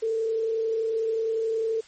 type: tone with frequency modulation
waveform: sine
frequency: 447.9 Hz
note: A4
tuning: 31 cents sharp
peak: -23 dBFS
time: 0.02-1.81 s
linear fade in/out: 10 ms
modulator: 31.2 Hz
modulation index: 0.28
effects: white hiss -52 dBFS RMS until 1.87 s + MP3 32 kbps